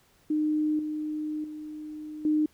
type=tone with level steps; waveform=sine; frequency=305.3 Hz; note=D#4; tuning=33 cents flat; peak=-23 / -29 / -36 / -21 dBFS; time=0.3-2.46 s; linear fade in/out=5 ms; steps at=0.79 / 1.44 / 2.25 s; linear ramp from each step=2 ms; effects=pink hiss -63 dBFS RMS until 2.53 s